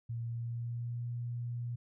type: tone with pitch glide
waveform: sine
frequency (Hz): 116.54 to 119.95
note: A#2 to A#2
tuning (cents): 0 to +50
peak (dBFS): -35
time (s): 0.09-1.76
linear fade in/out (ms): 10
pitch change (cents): +50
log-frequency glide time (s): 0.23-1.06
effects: none